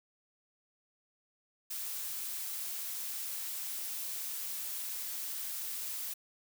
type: noise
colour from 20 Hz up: blue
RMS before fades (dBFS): -39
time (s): 1.7-6.14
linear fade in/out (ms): 10
effects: none